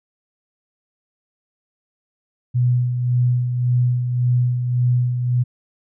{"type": "tone with tremolo", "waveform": "sine", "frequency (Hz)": 123.47, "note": "B2", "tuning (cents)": 0, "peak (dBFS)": -13, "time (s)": [2.54, 5.44], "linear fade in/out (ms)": 20, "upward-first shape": "sine", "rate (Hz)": 1.8, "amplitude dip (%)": 50, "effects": []}